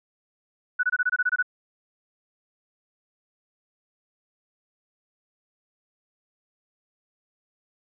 sine tone bursts, 1480 Hz, F#6, in tune, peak -19 dBFS, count 10, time 0.79-1.427 s, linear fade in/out 10 ms, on 43 ms, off 23 ms, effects none

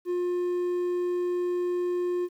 triangle tone, 355.3 Hz, F4, 30 cents sharp, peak -23 dBFS, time 0.05-2.29 s, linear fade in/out 50 ms, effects 10-bit

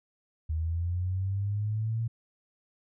sine linear sweep, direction up, 77.7 to 115.7 Hz, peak -27 dBFS, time 0.49-2.08 s, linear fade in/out 10 ms, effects none

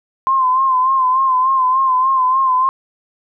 sine tone with vibrato, 1042 Hz, C6, 7 cents flat, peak -11 dBFS, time 0.27-2.69 s, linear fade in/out 0 ms, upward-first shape sine, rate 3.4 Hz, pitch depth 53 cents each way, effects none

